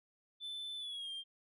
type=tone with pitch glide; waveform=sine; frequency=3520 to 3191 Hz; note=A7 to G7; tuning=0 to +30 cents; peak=-38 dBFS; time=0.4-1.24 s; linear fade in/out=50 ms; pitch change=-170 cents; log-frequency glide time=0.77-1.11 s; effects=tanh soft clip ceiling -40 dBFS